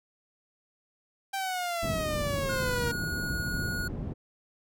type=exponential sweep; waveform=sawtooth; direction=down; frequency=788 to 467.1 Hz; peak=-26 dBFS; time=1.33-2.92 s; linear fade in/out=10 ms
type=low-pass noise; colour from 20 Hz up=white; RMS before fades=-34 dBFS; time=1.82-4.14 s; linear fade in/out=20 ms; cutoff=190 Hz; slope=12 dB/octave
type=tone; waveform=square; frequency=1448 Hz; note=F#6; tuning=38 cents flat; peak=-33 dBFS; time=2.49-3.88 s; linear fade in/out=5 ms
effects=none